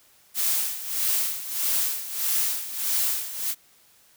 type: noise with tremolo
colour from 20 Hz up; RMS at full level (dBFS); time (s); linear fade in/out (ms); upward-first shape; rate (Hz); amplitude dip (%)
blue; -23; 0.34-3.55; 50; sine; 1.6; 75
effects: white hiss -58 dBFS RMS until 4.16 s